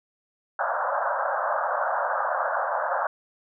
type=band-pass noise; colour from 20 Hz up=pink; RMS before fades=-26 dBFS; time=0.59-3.07 s; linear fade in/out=2 ms; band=540 to 1600 Hz; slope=96 dB/octave; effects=none